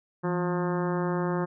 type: harmonic tone with a mistuned harmonic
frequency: 178.2 Hz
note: F3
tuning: 35 cents sharp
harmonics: 1 / 2 / 3 / 4 / 5 / 6 / 7 / 8 / 9 / 10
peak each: -28 / -30 / -35 / -40 / -37 / -38 / -40 / -45 / -43 / -48 dBFS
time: 0.23-1.46 s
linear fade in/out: 20 ms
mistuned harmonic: 1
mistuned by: -87 cents
effects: none